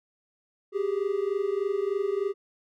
triangle tone pair together, 386.9 / 410.2 Hz, G4 / G#4, -23 / -21 cents, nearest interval minor second, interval 102 cents, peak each -26 dBFS, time 0.72-2.34 s, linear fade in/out 50 ms, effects none

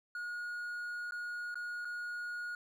triangle tone with dropouts, 1442 Hz, F#6, 45 cents flat, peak -36 dBFS, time 0.15-2.55 s, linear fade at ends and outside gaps 2 ms, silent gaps 1.109-1.121 / 1.544-1.555 / 1.848-1.852 s, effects none

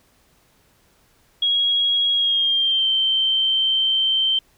sine tone with pitch glide, 3304 to 3119 Hz, G#7 to G7, -10 to -9 cents, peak -16 dBFS, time 1.42-4.39 s, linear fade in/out 5 ms, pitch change -99 cents, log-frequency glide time 2.14-2.88 s, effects pink hiss -59 dBFS RMS until 4.57 s

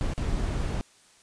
brown noise with dropouts, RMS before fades -28 dBFS, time 0.01-0.81 s, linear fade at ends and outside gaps 0 ms, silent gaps 0.136-0.178 s, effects white hiss -58 dBFS RMS until 1.22 s + resampled to 22050 Hz

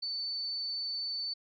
sine tone, 4512 Hz, C#8, 30 cents sharp, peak -33 dBFS, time 0.02-1.34 s, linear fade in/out 10 ms, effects none

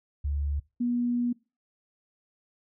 sine tone pair in turn, 71.9 / 241.8 Hz, D2 / B3, -36 / -36 cents, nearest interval octave + major sixth, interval 2100 cents, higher second, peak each -26 / -24 dBFS, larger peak second, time 0.24-0.6 / 0.8-1.33 s, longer second, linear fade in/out 10 ms, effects noise-tail reverb RT60 0.3 s tail -23 dB re dry

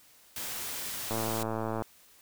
white noise, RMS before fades -37 dBFS, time 0.36-1.43 s, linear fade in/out 2 ms
click train, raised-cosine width 1 ms, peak -19 dBFS, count 80, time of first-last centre 1.11-1.822 s, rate 111 Hz
effects white hiss -59 dBFS RMS until 2.21 s

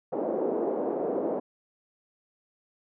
white band-pass noise, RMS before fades -29 dBFS, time 0.12-1.4 s, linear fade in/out 10 ms, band 270 to 580 Hz, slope 24 dB/octave, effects none

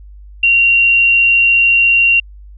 sine tone, 2757 Hz, F7, 23 cents flat, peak -7 dBFS, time 0.43-2.2 s, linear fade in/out 5 ms, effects added 50 Hz sine -33 dBFS peak until 2.57 s

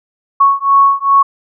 sine beating tone pair, 1106 / 1108.5 Hz, C#6 / C#6, -4 / 0 cents, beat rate 2.5 Hz, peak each -10 dBFS, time 0.4-1.23 s, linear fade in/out 10 ms, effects none

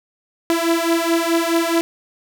sawtooth beating tone pair, 331.5 / 336.2 Hz, E4 / E4, +10 / +34 cents, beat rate 4.7 Hz, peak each -15 dBFS, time 0.5-1.81 s, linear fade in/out 0 ms, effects none

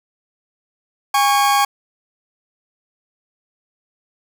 40% pulse tone pair together, 814 / 1108.7 Hz, G#5 / C#6, -35 / 0 cents, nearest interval perfect fourth, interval 535 cents, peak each -14 / -16 dBFS, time 1.14-1.65 s, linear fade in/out 5 ms, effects none

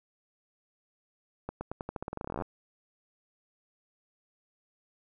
accelerating click train, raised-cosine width 1 ms, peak -21 dBFS, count 22, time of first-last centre 1.49-2.422 s, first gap 120 ms, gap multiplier 0.88, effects none

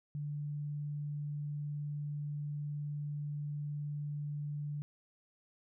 sine tone, 146.83 Hz, D3, in tune, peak -36 dBFS, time 0.15-4.82 s, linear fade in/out 0 ms, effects none

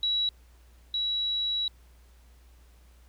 sine tone pair in turn, 3900 / 3900 Hz, B7 / B7, -23 / -23 cents, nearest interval unison, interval 0 cents, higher neither, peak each -24 / -26 dBFS, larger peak first, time 0.03-0.29 / 0.94-1.68 s, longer second, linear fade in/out 2 ms, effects added 60 Hz sine -53 dBFS peak until 3.08 s + pink hiss -64 dBFS RMS until 3.08 s

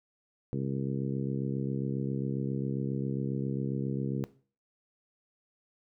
harmonic tone, 67.4 Hz, C#2, 48 cents flat, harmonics 2 / 3 / 4 / 5 / 6 / 7, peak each -32 / -36 / -38 / -40 / -42 / -43 dBFS, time 0.53-4.24 s, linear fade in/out 0 ms, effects noise-tail reverb RT60 0.4 s tail -17 dB re dry

